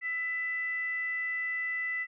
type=tone with frequency modulation; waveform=sine; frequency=1995 Hz; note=B6; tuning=17 cents sharp; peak=-30 dBFS; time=0.01-2.07 s; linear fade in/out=50 ms; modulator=669 Hz; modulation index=0.25; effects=none